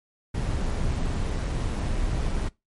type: noise with amplitude modulation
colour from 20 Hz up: brown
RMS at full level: -25 dBFS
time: 0.34-2.49 s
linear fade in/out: 10 ms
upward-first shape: sine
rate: 129 Hz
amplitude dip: 25%
effects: noise-tail reverb RT60 0.2 s tail -21 dB re dry + MP3 48 kbps